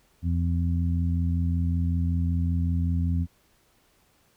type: harmonic tone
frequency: 85.3 Hz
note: F2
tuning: 40 cents flat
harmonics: 1 / 2 / 3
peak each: -23 / -29 / -33 dBFS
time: 0.22-3.27 s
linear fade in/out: 50 ms
effects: pink hiss -64 dBFS RMS until 4.36 s